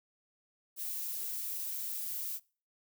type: noise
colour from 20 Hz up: violet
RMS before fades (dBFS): -38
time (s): 0.76-2.4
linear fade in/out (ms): 50
effects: noise-tail reverb RT60 0.4 s tail -24 dB re dry